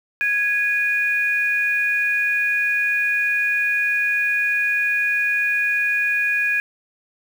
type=tone pair together; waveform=sine; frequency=1661.2 / 2458 Hz; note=G#6 / D#7; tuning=0 / -22 cents; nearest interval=perfect fifth; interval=678 cents; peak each=-20 dBFS; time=0.21-6.6 s; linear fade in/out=0 ms; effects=7-bit